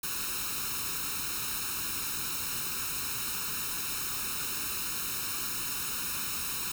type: noise with comb filter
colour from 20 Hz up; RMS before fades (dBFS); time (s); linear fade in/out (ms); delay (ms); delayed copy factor
white; -34; 0.03-6.72; 5; 0.75; +0.85
effects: none